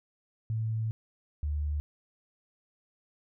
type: tone pair in turn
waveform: sine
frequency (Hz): 111.1 / 74.07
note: A2 / D2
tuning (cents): +17 / +15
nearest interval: perfect fifth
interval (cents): 702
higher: first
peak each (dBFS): -28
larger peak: neither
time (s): 0.5-0.91 / 1.43-1.8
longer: first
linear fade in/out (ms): 0
effects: none